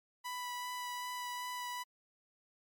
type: tone with vibrato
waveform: sawtooth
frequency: 987.8 Hz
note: B5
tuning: in tune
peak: -35 dBFS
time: 0.24-1.84 s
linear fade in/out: 20 ms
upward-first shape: sine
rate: 2.6 Hz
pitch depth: 10 cents each way
effects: MP3 96 kbps